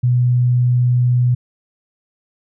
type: tone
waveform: sine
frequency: 123.47 Hz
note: B2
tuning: in tune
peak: -11 dBFS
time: 0.03-1.35 s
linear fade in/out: 10 ms
effects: none